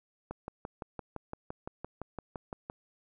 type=click train; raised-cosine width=1 ms; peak=-24 dBFS; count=15; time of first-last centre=0.31-2.699 s; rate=5.86 Hz; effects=none